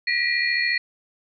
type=tone cluster; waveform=sine; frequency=1914 / 1988 / 2401 / 4318 Hz; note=A#6 / B6 / D7 / C#8; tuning=+45 / +11 / +38 / -46 cents; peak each=-23 / -27 / -26 / -27 dBFS; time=0.07-0.78 s; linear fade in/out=5 ms; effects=none